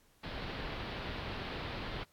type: low-pass noise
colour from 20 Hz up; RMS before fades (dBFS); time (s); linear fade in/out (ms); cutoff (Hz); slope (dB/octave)
pink; -41; 0.23-2.04; 10; 4400; 48
effects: pink hiss -68 dBFS RMS until 2.12 s + AAC 64 kbps